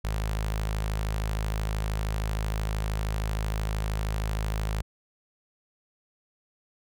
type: tone with notch filter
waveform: sawtooth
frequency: 53 Hz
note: G#1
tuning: 36 cents sharp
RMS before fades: -29 dBFS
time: 0.04-4.82 s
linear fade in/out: 10 ms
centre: 290 Hz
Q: 0.97
effects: none